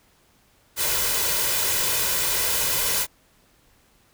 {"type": "noise with comb filter", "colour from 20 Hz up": "white", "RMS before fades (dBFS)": -23, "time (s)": [0.76, 3.07], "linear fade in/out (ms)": 50, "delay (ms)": 2, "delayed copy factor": 0.55, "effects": ["pink hiss -60 dBFS RMS until 4.13 s"]}